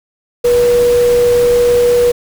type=tone in noise; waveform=sine; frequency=483.4 Hz; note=B4; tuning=37 cents flat; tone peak=-7 dBFS; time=0.44-2.12 s; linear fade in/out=10 ms; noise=pink; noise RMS=-24 dBFS; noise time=0.44-2.12 s; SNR=+14 dB; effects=none